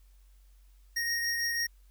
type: tone pair together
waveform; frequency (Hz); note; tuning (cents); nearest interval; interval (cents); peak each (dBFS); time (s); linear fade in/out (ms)
square; 1864.7 / 5588; A#6 / F8; 0 / 0; octave + perfect fifth; 1900; -31 / -34; 0.96-1.67; 10
effects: added 47 Hz sine -55 dBFS peak until 1.9 s + white hiss -71 dBFS RMS until 1.9 s